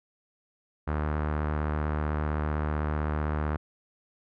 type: tone with low-pass filter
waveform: sawtooth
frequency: 75.7 Hz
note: D#2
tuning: 47 cents flat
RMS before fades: -29 dBFS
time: 0.87-3.57 s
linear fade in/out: 10 ms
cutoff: 1400 Hz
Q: 1.9
effects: none

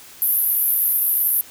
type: band-pass noise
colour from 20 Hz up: white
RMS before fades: -19 dBFS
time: 0.22-1.41 s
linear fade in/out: 0 ms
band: 11000 to 14000 Hz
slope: 96 dB/octave
effects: white hiss -43 dBFS RMS until 1.5 s

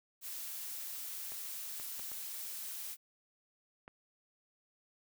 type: noise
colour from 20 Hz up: blue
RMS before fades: -43 dBFS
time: 0.21-2.97 s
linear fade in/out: 50 ms
type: clicks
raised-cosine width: 0.5 ms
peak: -35 dBFS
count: 5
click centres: 1.32 / 1.799 / 1.996 / 2.117 / 3.879 s
effects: none

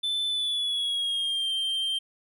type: tone with pitch glide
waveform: triangle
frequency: 3520 to 3154 Hz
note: A7 to G7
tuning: 0 to +10 cents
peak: -24 dBFS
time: 0.03-1.99 s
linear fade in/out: 10 ms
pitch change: -190 cents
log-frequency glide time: 0.27-1.51 s
effects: none

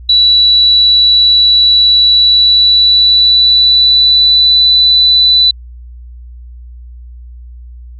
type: tone with pitch glide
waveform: sine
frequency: 3939 to 3982 Hz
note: B7 to B7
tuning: -5 to +14 cents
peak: -4 dBFS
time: 0.09-5.51 s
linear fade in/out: 5 ms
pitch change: +19 cents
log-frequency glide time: 2.14-4.68 s
effects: added 60 Hz sine -28 dBFS peak until 7.99 s

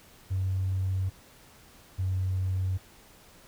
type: tone pair in turn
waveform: triangle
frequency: 94.4 / 93.53 Hz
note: F#2 / F#2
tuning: +35 / +19 cents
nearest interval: unison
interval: 16 cents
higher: first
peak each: -22 dBFS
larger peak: neither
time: 0.3-1.1 / 1.98-2.78 s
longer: neither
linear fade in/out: 20 ms
effects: tanh soft clip ceiling -23 dBFS + pink hiss -55 dBFS RMS until 3.47 s

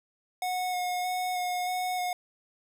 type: tone with vibrato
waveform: square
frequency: 727 Hz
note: F#5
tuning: 31 cents flat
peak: -29 dBFS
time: 0.42-2.13 s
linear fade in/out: 2 ms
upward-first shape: square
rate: 1.6 Hz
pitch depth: 12 cents each way
effects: none

